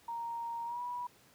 sine tone with pitch glide, 932.3 to 975.8 Hz, A#5 to B5, 0 to -21 cents, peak -36 dBFS, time 0.08-1.07 s, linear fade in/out 5 ms, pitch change +79 cents, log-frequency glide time 0.65-0.81 s, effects pink hiss -63 dBFS RMS until 1.34 s + high-pass 100 Hz 12 dB/octave

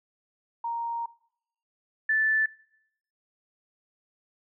sine tone pair in turn, 932.3 / 1755 Hz, A#5 / A6, 0 / -5 cents, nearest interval major seventh, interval 1095 cents, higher second, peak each -28 / -21 dBFS, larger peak second, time 0.64-1.06 / 2.09-2.46 s, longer first, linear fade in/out 5 ms, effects noise-tail reverb RT60 0.7 s tail -21 dB re dry

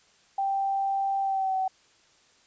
sine tone with pitch glide, 784 to 758.6 Hz, G5 to F#5, 0 to +43 cents, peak -24 dBFS, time 0.38-1.68 s, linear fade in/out 5 ms, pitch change -57 cents, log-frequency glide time 1.21-1.56 s, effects white hiss -61 dBFS RMS until 2.46 s + resampled to 16000 Hz

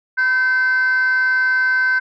sine tone with frequency modulation, 1540 Hz, G6, 31 cents flat, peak -12 dBFS, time 0.17-2 s, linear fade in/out 20 ms, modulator 541 Hz, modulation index 0.3, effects tanh soft clip ceiling -11 dBFS

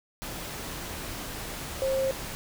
sine tone in noise, 533 Hz, C5, 32 cents sharp, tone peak -24 dBFS, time 1.82-2.11 s, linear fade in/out 0 ms, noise pink, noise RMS -37 dBFS, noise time 0.22-2.35 s, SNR +10 dB, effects none

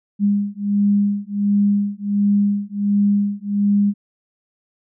sine beating tone pair, 202.4 / 203.8 Hz, G#3 / G#3, -44 / -32 cents, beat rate 1.4 Hz, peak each -18 dBFS, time 0.19-3.94 s, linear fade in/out 50 ms, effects none

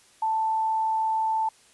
sine tone, 883 Hz, A5, 6 cents sharp, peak -22 dBFS, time 0.22-1.49 s, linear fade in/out 5 ms, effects white hiss -57 dBFS RMS until 1.73 s + resampled to 24000 Hz

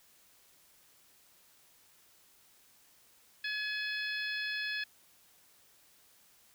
harmonic tone, 849 Hz, G#5, 38 cents sharp, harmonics 2 / 3 / 4 / 5 / 6, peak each -36 / -40 / -42 / -44 / -46 dBFS, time 3.44-4.84 s, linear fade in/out 5 ms, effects white hiss -64 dBFS RMS until 6.54 s

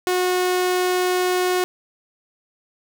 sawtooth tone, 363.9 Hz, F#4, 29 cents flat, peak -14 dBFS, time 0.07-1.64 s, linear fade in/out 0 ms, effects none

